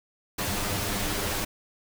pink noise with comb filter, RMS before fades -29 dBFS, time 0.38-1.45 s, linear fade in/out 10 ms, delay 9.9 ms, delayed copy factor +0.65, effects none

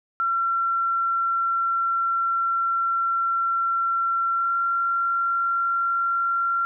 sine tone with pitch glide, 1360 to 1371.8 Hz, F6 to F6, -46 to -31 cents, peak -20 dBFS, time 0.2-6.65 s, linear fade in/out 0 ms, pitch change +15 cents, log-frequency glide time 4.33-4.55 s, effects none

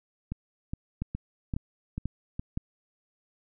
two click trains, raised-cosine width 5 ms, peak -18 / -20 dBFS, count 4 / 6, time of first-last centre 1.02-2.574 / 0.32-2.395 s, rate 1.93 / 2.41 Hz, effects none

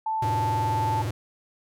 sine tone, 880 Hz, A5, in tune, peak -24 dBFS, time 0.06-1.02 s, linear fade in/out 5 ms
square tone with vibrato, 108.2 Hz, A2, 29 cents flat, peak -27 dBFS, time 0.22-1.11 s, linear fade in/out 5 ms, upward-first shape sine, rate 20 Hz, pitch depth 270 cents each way
effects none

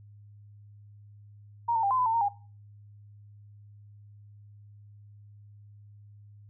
sine tone with pitch steps, 938 / 902 / 796 / 1027 / 1003 / 900 / 924 / 811 Hz, A#5 / A5 / G5 / C6 / B5 / A5 / A#5 / G#5, +11 / +43 / +26 / -33 / +26 / +39 / -16 / -41 cents, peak -23 dBFS, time 1.68-2.288 s, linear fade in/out 10 ms, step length 76 ms, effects noise-tail reverb RT60 0.4 s tail -20 dB re dry + added 103 Hz sine -49 dBFS peak until 6.49 s

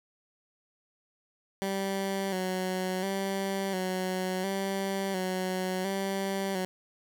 15% pulse tone with vibrato, 190 Hz, F#3, 46 cents sharp, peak -23 dBFS, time 1.62-6.65 s, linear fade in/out 0 ms, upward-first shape square, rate 0.71 Hz, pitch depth 42 cents each way, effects none

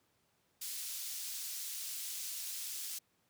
pink high-pass noise, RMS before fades -42 dBFS, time 0.61-2.99 s, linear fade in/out 10 ms, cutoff 5000 Hz, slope 12 dB/octave, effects pink hiss -75 dBFS RMS until 3.29 s + high-pass 100 Hz 12 dB/octave

